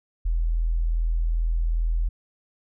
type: tone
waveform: sine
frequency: 41.24 Hz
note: E1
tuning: 2 cents sharp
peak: -20 dBFS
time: 0.25-2.09 s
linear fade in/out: 10 ms
effects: none